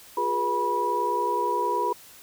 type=tone cluster; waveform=sine; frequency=356.9 / 415.8 / 486.6 / 975 Hz; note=F4 / G#4 / B4 / B5; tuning=+38 / +2 / -26 / -23 cents; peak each=-32 / -30 / -32 / -24 dBFS; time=0.17-1.93 s; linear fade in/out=5 ms; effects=white hiss -49 dBFS RMS until 2.22 s